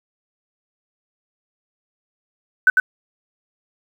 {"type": "tone with echo", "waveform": "sine", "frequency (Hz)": 1513, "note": "F#6", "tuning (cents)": 38, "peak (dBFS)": -8, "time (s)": [2.67, 2.7], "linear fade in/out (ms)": 2, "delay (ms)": 100, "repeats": 1, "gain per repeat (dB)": -3, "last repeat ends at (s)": 2.8, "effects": ["7-bit"]}